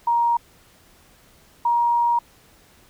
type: tone pair in turn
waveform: sine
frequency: 941 / 946.4 Hz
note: A#5 / A#5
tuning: +16 / +26 cents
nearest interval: unison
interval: 10 cents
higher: second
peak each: -16 dBFS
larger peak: neither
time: 0.07-0.37 / 1.65-2.19 s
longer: second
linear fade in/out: 5 ms
effects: pink hiss -54 dBFS RMS until 2.89 s